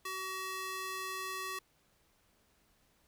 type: tone with high-pass filter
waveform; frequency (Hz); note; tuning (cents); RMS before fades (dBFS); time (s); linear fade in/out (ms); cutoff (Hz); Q
square; 377.6; F#4; +35; -40; 0.05-1.59; 5; 1000; 0.84
effects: pink hiss -71 dBFS RMS until 3.07 s